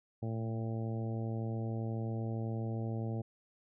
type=harmonic tone with a mistuned harmonic; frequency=112.5 Hz; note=A2; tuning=39 cents sharp; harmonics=1 / 2 / 3 / 4 / 5 / 6 / 7; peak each=-35 / -41 / -45 / -47 / -49 / -51 / -52 dBFS; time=0.22-3.22 s; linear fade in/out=10 ms; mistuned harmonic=1; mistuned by=+28 cents; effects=none